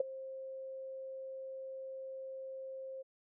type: tone with ADSR envelope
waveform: sine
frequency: 530 Hz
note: C5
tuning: 22 cents sharp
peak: -24 dBFS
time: 0-3.03 s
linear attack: 4 ms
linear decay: 13 ms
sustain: -18 dB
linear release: 20 ms
effects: none